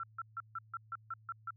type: tone bursts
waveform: sine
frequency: 1350 Hz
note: E6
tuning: 41 cents sharp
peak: -37 dBFS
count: 9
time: 0-1.506 s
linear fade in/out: 2 ms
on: 34 ms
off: 150 ms
effects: added 109 Hz sine -59 dBFS peak until 1.56 s